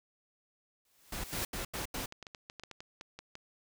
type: noise with exponential growth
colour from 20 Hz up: white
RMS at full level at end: -36 dBFS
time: 0.85-1.45 s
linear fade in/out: 2 ms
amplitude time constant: 130 ms
type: noise bursts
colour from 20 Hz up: pink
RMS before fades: -38 dBFS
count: 5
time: 1.12-2.06 s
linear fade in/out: 5 ms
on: 120 ms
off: 85 ms
type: clicks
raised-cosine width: 0.2 ms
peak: -28 dBFS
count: 12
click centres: 2.124 / 2.227 / 2.268 / 2.348 / 2.499 / 2.597 / 2.636 / 2.713 / 2.805 / 3.011 / 3.19 / 3.354 s
effects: none